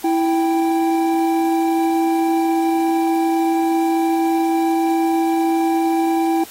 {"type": "tone pair together", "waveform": "triangle", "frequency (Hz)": [329.6, 783.9], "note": ["E4", "G5"], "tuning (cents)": [0, 0], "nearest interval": "octave + minor third", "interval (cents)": 1500, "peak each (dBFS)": [-14, -18], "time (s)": [0.04, 6.44], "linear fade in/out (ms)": 5, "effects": ["white hiss -39 dBFS RMS until 6.5 s", "AAC 48 kbps"]}